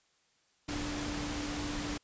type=tone in noise; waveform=sine; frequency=293.7 Hz; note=D4; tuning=in tune; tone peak=-38 dBFS; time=0.68-1.98 s; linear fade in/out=10 ms; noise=pink; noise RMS=-38 dBFS; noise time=0.68-1.98 s; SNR=-3 dB; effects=white hiss -71 dBFS RMS until 2.03 s + resampled to 16000 Hz